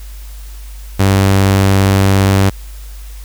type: tone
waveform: sawtooth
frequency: 97.3 Hz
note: G2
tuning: 12 cents flat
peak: -4 dBFS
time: 0.99-2.5 s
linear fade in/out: 10 ms
effects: added 50 Hz sine -27 dBFS peak until 3.24 s + white hiss -41 dBFS RMS until 3.24 s